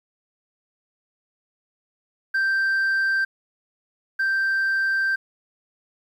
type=tone pair in turn; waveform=sine; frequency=1568 / 1568 Hz; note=G6 / G6; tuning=0 / 0 cents; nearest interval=unison; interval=0 cents; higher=neither; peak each=-16 / -17 dBFS; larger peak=first; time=2.34-3.25 / 4.19-5.16 s; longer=second; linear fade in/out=10 ms; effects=tanh soft clip ceiling -18 dBFS + 9-bit